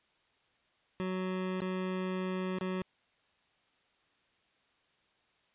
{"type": "tone with dropouts", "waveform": "25% pulse", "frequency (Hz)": 185.7, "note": "F#3", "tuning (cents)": 7, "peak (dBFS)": -29, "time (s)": [1, 2.82], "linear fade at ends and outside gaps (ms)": 0, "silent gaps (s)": [[1.604, 1.618], [2.586, 2.611]], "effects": ["white hiss -71 dBFS RMS until 5.54 s", "resampled to 8000 Hz"]}